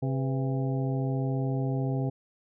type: harmonic tone with a mistuned harmonic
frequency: 134 Hz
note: C3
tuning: 42 cents sharp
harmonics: 1 / 2 / 3 / 4 / 5 / 6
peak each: -27 / -33 / -37 / -39 / -41 / -43 dBFS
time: 0.02-2.1 s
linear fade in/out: 10 ms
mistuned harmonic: 4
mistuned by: -110 cents
effects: none